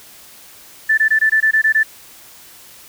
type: tone bursts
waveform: sine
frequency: 1760 Hz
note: A6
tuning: in tune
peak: -10 dBFS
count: 9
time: 0.89-1.833 s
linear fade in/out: 10 ms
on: 87 ms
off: 20 ms
effects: white hiss -42 dBFS RMS until 2.88 s